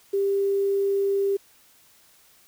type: tone with quantisation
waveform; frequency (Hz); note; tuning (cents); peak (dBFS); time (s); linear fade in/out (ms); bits
sine; 396; G4; +18; -20; 0.13-1.37; 10; 8
effects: white hiss -57 dBFS RMS until 2.47 s